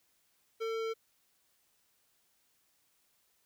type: tone with hard clipping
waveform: sine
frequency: 449.5 Hz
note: A4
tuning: 37 cents sharp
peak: -35 dBFS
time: 0.6-0.94 s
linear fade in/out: 20 ms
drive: 16 dB
effects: white hiss -73 dBFS RMS until 3.45 s